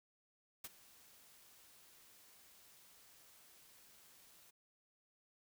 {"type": "noise with ADSR envelope", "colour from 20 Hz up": "white", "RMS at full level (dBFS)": -45, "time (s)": [0.64, 4.51], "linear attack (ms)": 6, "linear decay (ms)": 34, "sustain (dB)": -19, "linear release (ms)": 13, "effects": []}